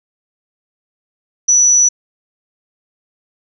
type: tone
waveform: sine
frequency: 5920 Hz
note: F#8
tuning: in tune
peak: -7 dBFS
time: 1.48-1.89 s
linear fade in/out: 10 ms
effects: none